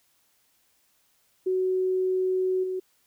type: tone with level steps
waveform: sine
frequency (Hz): 372.4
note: F#4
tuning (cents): +11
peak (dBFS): -22 / -27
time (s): 1.46-2.8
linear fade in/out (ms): 10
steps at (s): 2.63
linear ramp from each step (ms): 10
effects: white hiss -67 dBFS RMS until 3.06 s